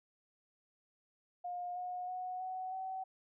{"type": "tone with pitch steps", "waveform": "sine", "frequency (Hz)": [712, 723.2, 734.6, 746.1, 757.8], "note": ["F5", "F#5", "F#5", "F#5", "F#5"], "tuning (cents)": [33, -40, -13, 14, 41], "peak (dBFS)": -38, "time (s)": [1.44, 3.04], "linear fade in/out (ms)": 10, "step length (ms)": 320, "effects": []}